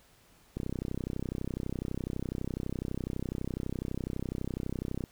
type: click train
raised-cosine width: 3 ms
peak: -21 dBFS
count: 144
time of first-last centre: 0.57-5.039 s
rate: 32 Hz
effects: pink hiss -62 dBFS RMS until 5.11 s